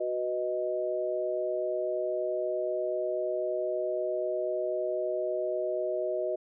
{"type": "chord", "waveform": "sine", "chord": "B major", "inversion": "second", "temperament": "equal", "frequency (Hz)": [370, 493.9, 622.3], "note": ["F#4", "B4", "D#5"], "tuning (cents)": [0, 0, 0], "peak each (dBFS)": [-33, -36, -30], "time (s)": [0, 6.36], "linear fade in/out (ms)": 10, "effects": []}